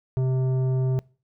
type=tone with tanh clipping; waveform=sine; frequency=130 Hz; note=C3; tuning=11 cents flat; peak=-22 dBFS; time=0.17-0.99 s; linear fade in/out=0 ms; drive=11 dB; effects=noise-tail reverb RT60 0.4 s tail -25 dB re dry